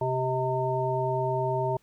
harmonic tone with a mistuned harmonic, 130 Hz, C3, 11 cents flat, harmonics 1 / 3 / 5 / 7, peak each -30 / -30 / -30 / -30 dBFS, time 0.01-1.77 s, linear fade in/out 5 ms, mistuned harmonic 5, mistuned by -28 cents, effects pink hiss -66 dBFS RMS until 1.82 s

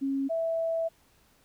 sine tone pair in turn, 273 / 657.6 Hz, C#4 / E5, -26 / -4 cents, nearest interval octave + minor third, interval 1522 cents, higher second, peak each -26 dBFS, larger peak neither, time 0.01-0.29 / 0.29-0.89 s, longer second, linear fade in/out 20 ms, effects pink hiss -64 dBFS RMS until 1.44 s

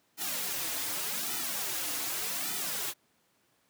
white noise with flanger, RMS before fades -34 dBFS, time 0.17-2.94 s, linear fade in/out 50 ms, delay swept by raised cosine 1.8 to 5.2 ms, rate 0.85 Hz, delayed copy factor -1, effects pink hiss -70 dBFS RMS until 3.69 s + high-pass 150 Hz 12 dB/octave

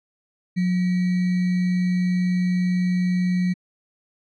sine tone with sample-and-hold, 181 Hz, F#3, 38 cents flat, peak -18 dBFS, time 0.56-3.54 s, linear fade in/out 20 ms, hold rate 2100 Hz, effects low-pass 4000 Hz 12 dB/octave

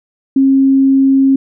sine tone, 270 Hz, C#4, 45 cents flat, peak -6 dBFS, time 0.36-1.36 s, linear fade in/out 5 ms, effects none

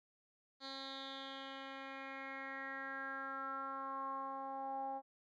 10% pulse tone with low-pass filter sweep, 270 Hz, C#4, 45 cents flat, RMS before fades -45 dBFS, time 0.6-5.02 s, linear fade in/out 50 ms, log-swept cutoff 4300 to 750 Hz, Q 6.1, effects none

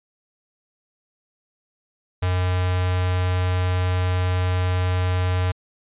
square tone with notch filter, 91 Hz, F#2, 28 cents flat, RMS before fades -21 dBFS, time 2.22-5.52 s, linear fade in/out 10 ms, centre 230 Hz, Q 0.7, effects resampled to 8000 Hz

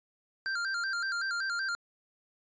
square tone with vibrato, 1480 Hz, F#6, in tune, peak -31 dBFS, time 0.46-1.75 s, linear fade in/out 0 ms, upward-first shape square, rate 5.3 Hz, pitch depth 100 cents each way, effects resampled to 16000 Hz

